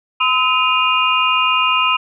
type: tone cluster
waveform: sine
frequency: 1019 / 1280 / 2472 / 2807 Hz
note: C6 / D#6 / D#7 / F7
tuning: -46 / +49 / -12 / +8 cents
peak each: -18 dBFS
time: 0.2-1.97 s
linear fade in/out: 10 ms
effects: none